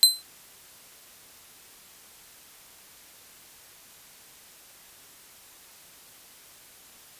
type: tone with exponential decay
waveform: sawtooth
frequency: 4069 Hz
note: C8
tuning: 49 cents flat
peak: -6 dBFS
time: 0.03-0.22 s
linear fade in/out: 0 ms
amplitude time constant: 41 ms
effects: white hiss -51 dBFS RMS until 7.19 s + resampled to 32000 Hz